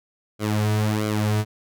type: tone with flanger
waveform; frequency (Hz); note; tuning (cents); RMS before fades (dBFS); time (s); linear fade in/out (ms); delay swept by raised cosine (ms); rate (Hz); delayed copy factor
sawtooth; 106.5; G#2; +44; -22; 0.39-1.45; 50; 1.1 to 3.7; 1.5; -0.75
effects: none